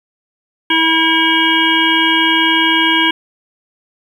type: harmonic tone with a mistuned harmonic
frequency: 324.2 Hz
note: E4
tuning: 29 cents flat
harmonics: 1 / 3 / 5 / 7 / 9 / 10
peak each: -17 / -17 / -17 / -17 / -17 / -17 dBFS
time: 0.7-3.11 s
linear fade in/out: 5 ms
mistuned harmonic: 9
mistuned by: -20 cents
effects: 7-bit